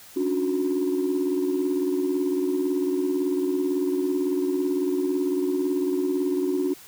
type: tone cluster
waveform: sine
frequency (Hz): 281.6 / 299.6 / 365.3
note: C#4 / D4 / F#4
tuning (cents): +27 / +35 / -22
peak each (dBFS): -25 / -29 / -23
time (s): 0.16-6.74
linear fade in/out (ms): 10
effects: tanh soft clip ceiling -16 dBFS + white hiss -47 dBFS RMS until 6.87 s